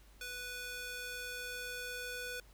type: tone with high-pass filter sweep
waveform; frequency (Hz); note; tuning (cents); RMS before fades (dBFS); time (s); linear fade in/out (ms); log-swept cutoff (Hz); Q
square; 493.9; B4; 0; -43; 0.21-2.4; 2; 1600 to 1000; 0.89
effects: added 50 Hz sine -58 dBFS peak until 2.53 s + pink hiss -65 dBFS RMS until 2.53 s